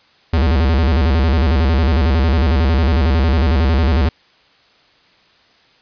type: tone with vibrato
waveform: square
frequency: 73.9 Hz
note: D2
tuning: 11 cents sharp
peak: -12 dBFS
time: 0.33-4.09 s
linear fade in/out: 5 ms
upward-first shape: square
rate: 11 Hz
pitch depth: 190 cents each way
effects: white hiss -52 dBFS RMS until 5.81 s + resampled to 11025 Hz